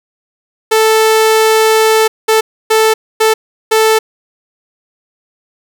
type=tone bursts at uneven times; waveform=sawtooth; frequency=440 Hz; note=A4; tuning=in tune; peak=-3 dBFS; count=5; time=0.71-2.08 / 2.28-2.41 / 2.7-2.94 / 3.2-3.34 / 3.71-3.99 s; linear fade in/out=10 ms; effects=none